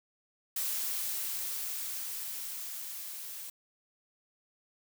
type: noise with level ramp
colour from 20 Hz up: blue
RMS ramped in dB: -33 to -43 dBFS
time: 0.56-3.5 s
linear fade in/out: 5 ms
effects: none